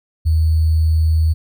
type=tone with sample-and-hold; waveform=sine; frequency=79.7 Hz; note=D#2; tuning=42 cents sharp; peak=-11 dBFS; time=0.25-1.34 s; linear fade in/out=20 ms; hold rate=4410 Hz; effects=none